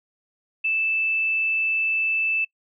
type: tone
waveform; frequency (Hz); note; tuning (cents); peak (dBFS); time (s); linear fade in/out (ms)
sine; 2637; E7; 0; -20; 0.64-2.45; 10
effects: noise-tail reverb RT60 0.1 s tail -24 dB re dry